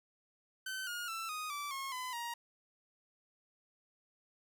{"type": "tone with pitch steps", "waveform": "sawtooth", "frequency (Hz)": [1532, 1429.4, 1333.7, 1244.4, 1161, 1083.3, 1010.7, 943.1], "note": ["G6", "F6", "E6", "D#6", "D6", "C#6", "B5", "A#5"], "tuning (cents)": [-40, 40, 20, 0, -20, -40, 40, 20], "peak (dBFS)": -35, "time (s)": [0.66, 2.34], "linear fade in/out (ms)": 5, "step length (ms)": 210, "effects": []}